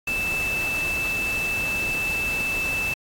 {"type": "tone in noise", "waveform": "sine", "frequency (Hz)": 2637, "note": "E7", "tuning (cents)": 0, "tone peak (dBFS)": -23, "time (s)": [0.07, 2.94], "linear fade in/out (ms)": 5, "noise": "pink", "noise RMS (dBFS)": -33, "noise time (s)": [0.07, 2.94], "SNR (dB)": 7, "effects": ["AAC 64 kbps"]}